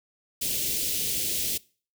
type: band-stop noise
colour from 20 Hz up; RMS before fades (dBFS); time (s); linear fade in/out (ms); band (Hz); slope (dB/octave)
white; -28; 0.41-1.58; 10; 490 to 2600; 24
effects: noise-tail reverb RT60 0.4 s tail -23 dB re dry